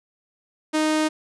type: tone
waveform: sawtooth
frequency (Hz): 309.9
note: D#4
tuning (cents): -7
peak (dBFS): -15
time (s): 0.73-1.09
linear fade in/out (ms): 20
effects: resampled to 24000 Hz